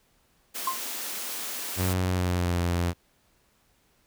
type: high-pass noise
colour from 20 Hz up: white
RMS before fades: -34 dBFS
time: 0.54-1.94 s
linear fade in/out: 20 ms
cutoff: 200 Hz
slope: 48 dB/octave
type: tone with exponential decay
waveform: sine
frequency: 1052 Hz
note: C6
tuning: 9 cents sharp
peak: -21 dBFS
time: 0.67-0.84 s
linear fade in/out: 5 ms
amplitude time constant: 35 ms
type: tone with pitch glide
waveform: sawtooth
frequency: 92 to 86.84 Hz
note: F#2 to F2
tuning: -9 to -9 cents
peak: -20 dBFS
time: 1.76-2.94 s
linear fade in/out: 50 ms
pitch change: -100 cents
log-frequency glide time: 2.06-2.6 s
effects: pink hiss -66 dBFS RMS until 4.06 s